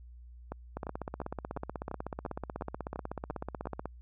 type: two click trains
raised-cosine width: 1 ms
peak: -23 / -22 dBFS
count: 10 / 51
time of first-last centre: 0.52-3.656 / 0.77-3.856 s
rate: 2.87 / 16.2 Hz
effects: added 60 Hz sine -48 dBFS peak until 4.01 s